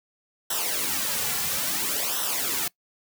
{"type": "noise with flanger", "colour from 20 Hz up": "white", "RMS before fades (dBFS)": -27, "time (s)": [0.5, 2.68], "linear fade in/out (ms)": 5, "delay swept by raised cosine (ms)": [0.43, 3.23], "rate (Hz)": 0.59, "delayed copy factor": -0.75, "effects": ["noise-tail reverb RT60 0.1 s tail -22 dB re dry"]}